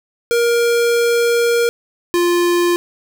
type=tone pair in turn; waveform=square; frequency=471 / 348.9 Hz; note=A#4 / F4; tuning=+18 / -2 cents; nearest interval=perfect fourth; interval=520 cents; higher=first; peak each=-13 dBFS; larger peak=neither; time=0.31-1.69 / 2.14-2.76 s; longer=first; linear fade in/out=0 ms; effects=none